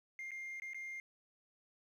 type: tone with dropouts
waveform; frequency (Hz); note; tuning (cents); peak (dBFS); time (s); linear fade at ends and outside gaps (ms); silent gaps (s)
sine; 2112; C7; +16; -40; 0.19-1; 1; 0.308-0.316 / 0.599-0.62 / 0.734-0.745
effects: tanh soft clip ceiling -41 dBFS + 12-bit